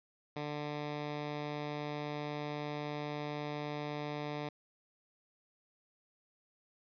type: tone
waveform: 10% pulse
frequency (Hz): 148.1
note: D3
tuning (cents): +15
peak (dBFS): -29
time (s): 0.36-4.49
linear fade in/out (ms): 5
effects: resampled to 11025 Hz